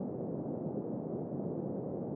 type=band-pass noise; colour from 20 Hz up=pink; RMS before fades=-38 dBFS; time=0-2.15 s; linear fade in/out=5 ms; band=150 to 560 Hz; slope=24 dB/octave; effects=none